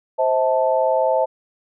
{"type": "chord", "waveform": "sine", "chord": "A minor", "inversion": "first", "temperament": "equal with one note detuned", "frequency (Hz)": [523.3, 643.5, 880], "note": ["C5", "E5", "A5"], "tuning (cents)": [0, -42, 0], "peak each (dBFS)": [-19, -19, -21], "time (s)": [0.18, 1.26], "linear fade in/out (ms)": 20, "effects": []}